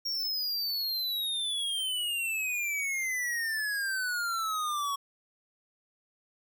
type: exponential sweep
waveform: square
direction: down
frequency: 5588 to 1108.7 Hz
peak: -30 dBFS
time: 0.05-4.96 s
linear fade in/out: 10 ms
effects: none